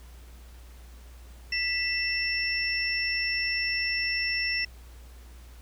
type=tone cluster; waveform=sine; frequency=1973 / 2663 / 5420 Hz; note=B6 / E7 / E8; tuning=-2 / +17 / +47 cents; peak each=-30 dBFS; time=1.52-4.65 s; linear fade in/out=5 ms; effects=added 60 Hz sine -45 dBFS peak until 5.61 s + pink hiss -56 dBFS RMS until 5.61 s